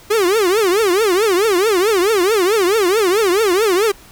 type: tone with vibrato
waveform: 45% pulse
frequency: 397.8 Hz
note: G4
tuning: 25 cents sharp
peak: -12 dBFS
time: 0.1-3.92 s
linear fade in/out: 10 ms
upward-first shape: triangle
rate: 4.6 Hz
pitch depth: 280 cents each way
effects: pink hiss -43 dBFS RMS until 4.11 s